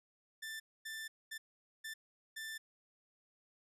sawtooth tone bursts at uneven times, 1772 Hz, A6, 12 cents sharp, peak -39 dBFS, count 5, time 0.42-0.6 / 0.85-1.08 / 1.31-1.38 / 1.84-1.94 / 2.36-2.58 s, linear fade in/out 10 ms, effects resampled to 32000 Hz

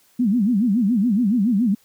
sine tone with vibrato, 220 Hz, A3, in tune, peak -15 dBFS, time 0.19-1.75 s, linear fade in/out 10 ms, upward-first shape sine, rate 7.1 Hz, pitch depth 250 cents each way, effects white hiss -58 dBFS RMS until 1.84 s

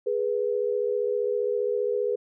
sine tone pair together, 415.3 / 490.4 Hz, G#4 / B4, 0 / -12 cents, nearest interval minor third, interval 288 cents, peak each -26 dBFS, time 0.06-2.16 s, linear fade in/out 10 ms, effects none

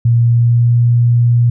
sine tone with pitch glide, 117.7 to 119.48 Hz, A#2 to A#2, +17 to +43 cents, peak -7 dBFS, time 0.05-1.5 s, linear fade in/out 5 ms, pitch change +26 cents, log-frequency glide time 0.16-0.79 s, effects none

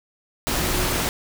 sine tone in noise, 362.7 Hz, F#4, 34 cents flat, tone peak -31 dBFS, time 0.58-0.96 s, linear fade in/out 0 ms, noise pink, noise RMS -23 dBFS, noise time 0.47-1.09 s, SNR -11 dB, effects none

